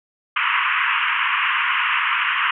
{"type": "band-pass noise", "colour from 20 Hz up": "pink", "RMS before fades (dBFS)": -20, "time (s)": [0.36, 2.51], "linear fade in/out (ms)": 5, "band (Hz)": [980, 3000], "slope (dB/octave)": 96, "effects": []}